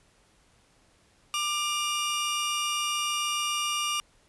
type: tone pair together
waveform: sawtooth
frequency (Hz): 1191 / 2842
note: D6 / F7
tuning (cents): +24 / +30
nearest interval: octave + minor third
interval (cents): 1506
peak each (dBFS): -26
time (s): 1.34-4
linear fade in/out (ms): 0
effects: pink hiss -63 dBFS RMS until 4.28 s + resampled to 24000 Hz